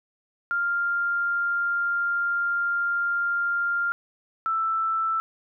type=tone pair in turn; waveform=sine; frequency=1396.9 / 1325.4 Hz; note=F6 / E6; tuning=0 / +9 cents; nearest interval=minor second; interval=91 cents; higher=first; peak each=-22 dBFS; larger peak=neither; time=0.51-3.92 / 4.46-5.2 s; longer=first; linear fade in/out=0 ms; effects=none